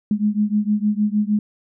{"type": "beating tone pair", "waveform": "sine", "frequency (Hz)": [206.9, 213.4], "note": ["G#3", "G#3"], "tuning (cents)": [-6, 47], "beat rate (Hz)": 6.5, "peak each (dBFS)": [-19, -20], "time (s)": [0.11, 1.39], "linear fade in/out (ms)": 2, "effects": []}